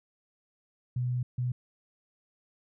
sine tone bursts at uneven times, 124.2 Hz, B2, 10 cents sharp, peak -27 dBFS, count 2, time 0.96-1.23 / 1.38-1.52 s, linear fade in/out 5 ms, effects none

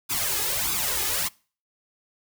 white noise with flanger, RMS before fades -26 dBFS, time 0.09-1.29 s, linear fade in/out 20 ms, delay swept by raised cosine 0.8 to 2.4 ms, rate 1.6 Hz, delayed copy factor +0.8, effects noise-tail reverb RT60 0.4 s tail -24 dB re dry

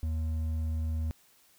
triangle tone with hard clipping, 79.3 Hz, D#2, 33 cents sharp, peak -30 dBFS, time 0.03-1.11 s, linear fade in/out 0 ms, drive 8 dB, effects white hiss -63 dBFS RMS until 1.58 s

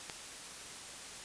click, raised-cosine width 0.2 ms, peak -22 dBFS, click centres 0.098 s, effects white hiss -47 dBFS RMS until 1.24 s + resampled to 22050 Hz

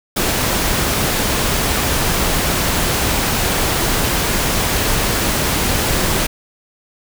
pink noise, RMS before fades -17 dBFS, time 0.16-6.27 s, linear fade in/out 10 ms, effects none

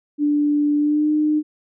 sine tone with pitch glide, 293.7 to 303.5 Hz, D4 to D#4, 0 to -43 cents, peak -15 dBFS, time 0.18-1.43 s, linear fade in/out 50 ms, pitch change +57 cents, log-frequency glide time 0.77-1.1 s, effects none

